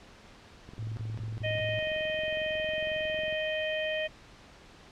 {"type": "click train", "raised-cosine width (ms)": 3, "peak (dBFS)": -34, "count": 59, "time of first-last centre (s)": [0.69, 3.326], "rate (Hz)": 22}
{"type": "tone bursts", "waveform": "sine", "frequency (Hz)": 110, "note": "A2", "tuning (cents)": 0, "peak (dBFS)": -33, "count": 5, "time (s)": [0.79, 1.79], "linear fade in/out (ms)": 0, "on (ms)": 180, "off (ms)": 25}
{"type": "harmonic tone", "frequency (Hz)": 622.3, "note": "D#5", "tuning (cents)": 0, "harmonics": [1, 3, 4, 5], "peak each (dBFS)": [-31, -36, -37, -38], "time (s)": [1.43, 4.08], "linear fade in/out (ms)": 20}
{"effects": ["pink hiss -53 dBFS RMS until 4.91 s", "low-pass 5000 Hz 12 dB/octave"]}